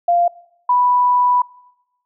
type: tone pair in turn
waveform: sine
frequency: 695 / 986.6 Hz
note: F5 / B5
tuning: -9 / -2 cents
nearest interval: tritone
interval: 607 cents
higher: second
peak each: -11 dBFS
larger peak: neither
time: 0.08-0.28 / 0.69-1.42 s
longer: second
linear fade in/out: 5 ms
effects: noise-tail reverb RT60 0.9 s tail -22 dB re dry